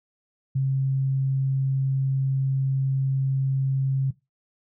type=tone; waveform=sine; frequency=134.5 Hz; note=C3; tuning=48 cents sharp; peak=-20 dBFS; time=0.55-4.11 s; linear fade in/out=10 ms; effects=noise-tail reverb RT60 0.2 s tail -17 dB re dry

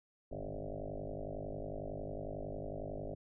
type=tone with frequency modulation; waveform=sine; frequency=276.7 Hz; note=C#4; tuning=3 cents flat; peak=-39 dBFS; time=0.31-3.15 s; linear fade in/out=10 ms; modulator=51 Hz; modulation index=7.5; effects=none

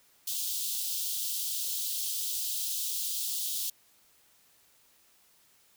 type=high-pass noise; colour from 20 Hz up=white; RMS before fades=-33 dBFS; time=0.27-3.7 s; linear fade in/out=5 ms; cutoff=3100 Hz; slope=48 dB/octave; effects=white hiss -64 dBFS RMS until 5.76 s

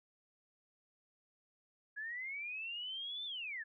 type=linear two-way sweep; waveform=sine; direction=up then down; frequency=1661.2 to 3577 to 1661.2 Hz; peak=-40 dBFS; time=1.96-3.64 s; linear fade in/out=20 ms; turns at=3.25 s; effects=none

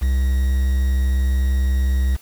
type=tone with quantisation; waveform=triangle; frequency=65.41 Hz; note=C2; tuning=in tune; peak=-13 dBFS; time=0.01-2.17 s; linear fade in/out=20 ms; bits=6; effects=white hiss -49 dBFS RMS until 2.21 s

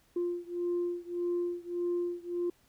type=beating tone pair; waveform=sine; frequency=349.2 / 350.9 Hz; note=F4 / F4; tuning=0 / +8 cents; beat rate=1.7 Hz; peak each=-32 / -33 dBFS; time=0.16-2.5 s; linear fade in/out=5 ms; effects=tanh soft clip ceiling -25 dBFS + pink hiss -67 dBFS RMS until 2.68 s

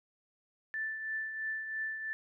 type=tone with tremolo; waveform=sine; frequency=1762 Hz; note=A6; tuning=2 cents sharp; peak=-32 dBFS; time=0.74-2.13 s; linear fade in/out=0 ms; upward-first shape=triangle; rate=3 Hz; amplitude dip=55%; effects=none

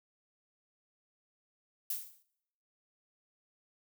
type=noise with exponential decay; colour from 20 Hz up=violet; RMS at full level=-32 dBFS; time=1.9-2.23 s; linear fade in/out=5 ms; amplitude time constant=71 ms; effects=noise-tail reverb RT60 0.8 s tail -23 dB re dry

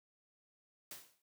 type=noise with exponential decay; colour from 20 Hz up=white; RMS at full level=-45 dBFS; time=0.91-1.22 s; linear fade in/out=2 ms; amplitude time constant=67 ms; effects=high-pass 100 Hz 12 dB/octave

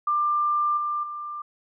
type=tone with level steps; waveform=sine; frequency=1190 Hz; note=D6; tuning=22 cents sharp; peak=-20 / -24 / -31 dBFS; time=0.07-1.42 s; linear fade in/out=5 ms; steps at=0.77 / 1.03 s; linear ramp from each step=5 ms; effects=none

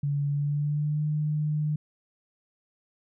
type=tone with pitch glide; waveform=sine; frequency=143.1 to 151.26 Hz; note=D3 to D#3; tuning=-45 to -49 cents; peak=-24 dBFS; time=0.03-1.76 s; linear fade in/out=5 ms; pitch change=+96 cents; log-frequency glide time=0.29-1.04 s; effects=none

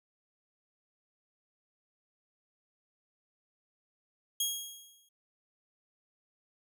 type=tone with exponential decay; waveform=15% pulse; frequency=3281 Hz; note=G#7; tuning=22 cents flat; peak=-20 dBFS; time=4.4-5.09 s; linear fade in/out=5 ms; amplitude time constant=150 ms; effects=none

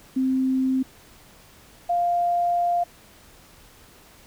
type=tone pair in turn; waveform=sine; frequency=261.6 / 698.4 Hz; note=C4 / F5; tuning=0 / 0 cents; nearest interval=octave + perfect fourth; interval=1700 cents; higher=second; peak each=-19 dBFS; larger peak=neither; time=0.16-0.83 / 1.89-2.84 s; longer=second; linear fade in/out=10 ms; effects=pink hiss -51 dBFS RMS until 4.26 s

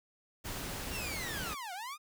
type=noise; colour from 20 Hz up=pink; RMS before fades=-40 dBFS; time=0.44-1.55 s; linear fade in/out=20 ms
type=linear two-way sweep; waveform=sawtooth; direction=down then up; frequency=2861 to 698 to 1259 Hz; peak=-36 dBFS; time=0.9-1.98 s; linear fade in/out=50 ms; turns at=1.73 s
effects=none

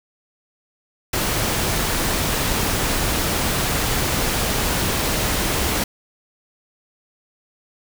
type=noise; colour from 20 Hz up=pink; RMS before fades=-21 dBFS; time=1.13-5.84 s; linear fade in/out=5 ms; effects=none

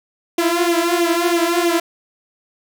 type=tone with flanger; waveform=sawtooth; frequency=342.2 Hz; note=F4; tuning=35 cents flat; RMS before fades=-17 dBFS; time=0.38-1.8 s; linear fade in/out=5 ms; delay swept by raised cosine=0.31 to 5.11 ms; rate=3.1 Hz; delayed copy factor=+0.75; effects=none

